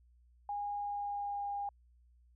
sine tone with pitch glide, 818 to 809.1 Hz, G#5 to G#5, -26 to -45 cents, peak -35 dBFS, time 0.49-1.69 s, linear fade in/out 2 ms, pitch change -19 cents, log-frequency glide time 0.76-1.49 s, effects added 60 Hz sine -62 dBFS peak until 2.35 s

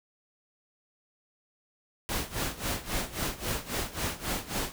pink noise with tremolo, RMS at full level -30 dBFS, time 2.09-4.72 s, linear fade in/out 0 ms, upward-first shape sine, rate 3.7 Hz, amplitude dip 85%, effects none

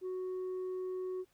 sine tone, 370 Hz, F#4, in tune, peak -33 dBFS, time 0.01-1.25 s, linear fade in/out 50 ms, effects tanh soft clip ceiling -35 dBFS + pink hiss -73 dBFS RMS until 1.33 s

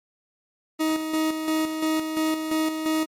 40% pulse tone with tremolo, 314.9 Hz, D#4, 21 cents sharp, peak -20 dBFS, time 0.79-3.06 s, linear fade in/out 20 ms, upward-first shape square, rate 2.9 Hz, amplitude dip 50%, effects MP3 64 kbps

